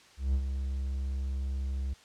triangle tone with ADSR envelope, 67 Hz, C2, 42 cents sharp, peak -21 dBFS, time 0.17-1.94 s, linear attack 170 ms, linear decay 66 ms, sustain -7 dB, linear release 12 ms, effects white hiss -57 dBFS RMS until 2.04 s + low-pass 6000 Hz 12 dB/octave

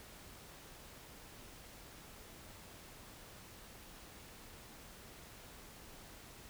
silence, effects pink hiss -55 dBFS RMS until 6.49 s

